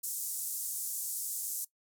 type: band-pass noise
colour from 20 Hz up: white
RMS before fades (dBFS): -37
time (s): 0.03-1.65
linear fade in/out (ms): 10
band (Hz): 6800 to 14000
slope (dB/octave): 24
effects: noise-tail reverb RT60 0.1 s tail -19 dB re dry